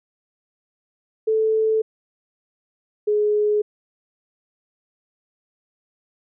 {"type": "tone pair in turn", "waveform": "sine", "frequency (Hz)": [439, 419.7], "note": ["A4", "G#4"], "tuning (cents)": [-4, 18], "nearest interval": "minor second", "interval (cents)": 78, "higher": "first", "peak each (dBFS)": -16, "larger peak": "neither", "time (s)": [[1.27, 1.82], [3.07, 3.62]], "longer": "neither", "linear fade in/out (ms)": 10, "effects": []}